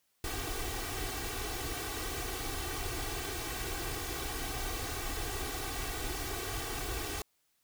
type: noise with comb filter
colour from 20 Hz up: pink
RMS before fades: -37 dBFS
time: 0.24-7.22 s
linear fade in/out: 2 ms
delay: 2.6 ms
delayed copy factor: +0.95
effects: white hiss -75 dBFS RMS until 7.63 s